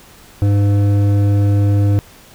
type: tone with hard clipping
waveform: sine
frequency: 101.2 Hz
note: G#2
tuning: 44 cents flat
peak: -12 dBFS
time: 0.42-1.99 s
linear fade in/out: 0 ms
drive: 10 dB
effects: pink hiss -43 dBFS RMS until 2.34 s